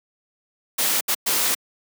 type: noise bursts at uneven times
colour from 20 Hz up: white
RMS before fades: -21 dBFS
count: 3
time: 0.78-1.01 / 1.08-1.15 / 1.26-1.55 s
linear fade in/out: 10 ms
effects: high-pass 200 Hz 12 dB/octave